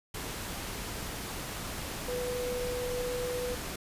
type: tone in noise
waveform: sine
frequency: 494.1 Hz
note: B4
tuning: 1 cent sharp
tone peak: -32 dBFS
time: 2.08-3.55 s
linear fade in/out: 5 ms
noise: pink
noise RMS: -38 dBFS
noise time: 0.14-3.76 s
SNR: +3 dB
effects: resampled to 32000 Hz